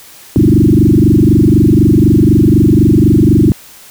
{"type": "tone with frequency modulation", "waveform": "sine", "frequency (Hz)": 211.3, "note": "G#3", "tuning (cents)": 30, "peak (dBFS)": -4, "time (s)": [0.36, 3.52], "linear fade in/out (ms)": 0, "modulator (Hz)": 24, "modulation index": 5.5, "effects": ["white hiss -37 dBFS RMS until 3.9 s"]}